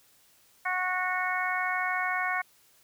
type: harmonic tone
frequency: 367.1 Hz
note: F#4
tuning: 14 cents flat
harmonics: 2 / 3 / 4 / 5 / 6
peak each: -33 / -33 / -33 / -33 / -33 dBFS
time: 0.65-2.42 s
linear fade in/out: 10 ms
effects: white hiss -62 dBFS RMS until 2.83 s